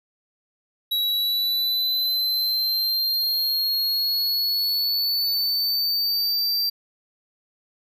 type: linear sweep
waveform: square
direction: up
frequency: 3878 to 4699 Hz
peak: -21 dBFS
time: 0.91-6.7 s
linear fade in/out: 10 ms
effects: none